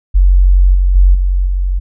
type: tone with level steps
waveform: sine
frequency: 45.98 Hz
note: F#1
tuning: 10 cents flat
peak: -4 / -7 / -3 / -9 / -11 dBFS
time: 0.14-1.8 s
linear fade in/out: 20 ms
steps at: 0.74 / 0.95 / 1.14 / 1.46 s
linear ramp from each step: 10 ms
effects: none